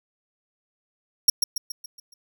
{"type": "tone with echo", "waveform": "sawtooth", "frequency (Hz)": 5588, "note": "F8", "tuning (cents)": 0, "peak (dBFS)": -9, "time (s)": [1.28, 1.3], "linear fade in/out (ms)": 5, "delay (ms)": 140, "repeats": 6, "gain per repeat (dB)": -6, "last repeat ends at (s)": 2.14, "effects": []}